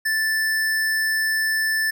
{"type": "tone", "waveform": "square", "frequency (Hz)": 1760, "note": "A6", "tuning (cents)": 0, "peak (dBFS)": -20, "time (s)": [0.05, 1.91], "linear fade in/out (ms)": 10, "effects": []}